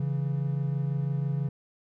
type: tone pair together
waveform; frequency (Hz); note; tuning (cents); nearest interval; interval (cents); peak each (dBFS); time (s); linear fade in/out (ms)
triangle; 138.75 / 164.81; C#3 / E3; +2 / 0; minor third; 298; -25 / -30; 0-1.49; 5
effects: none